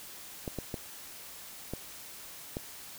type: clicks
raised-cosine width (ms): 2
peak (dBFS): -21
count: 5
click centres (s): 0.478 / 0.587 / 0.742 / 1.736 / 2.569
effects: white hiss -47 dBFS RMS until 2.98 s